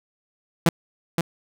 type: tone with echo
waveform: sawtooth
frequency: 168.1 Hz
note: E3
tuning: 34 cents sharp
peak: -10 dBFS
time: 0.66-0.69 s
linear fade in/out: 2 ms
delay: 520 ms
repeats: 1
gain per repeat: -5 dB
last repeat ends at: 1.21 s
effects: none